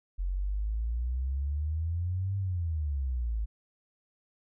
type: exponential two-way sweep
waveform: sine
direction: up then down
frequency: 43.89 to 99.2 to 51.9 Hz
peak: -28 dBFS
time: 0.18-3.46 s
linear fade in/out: 20 ms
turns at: 2.37 s
effects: none